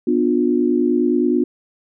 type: chord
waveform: sine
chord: B diminished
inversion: none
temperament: just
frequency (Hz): 246.9 / 296.3 / 355.6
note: B3 / D4 / F4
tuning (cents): 0 / +15 / +31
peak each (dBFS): -18 / -19 / -18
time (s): 0.07-1.44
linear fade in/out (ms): 5
effects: none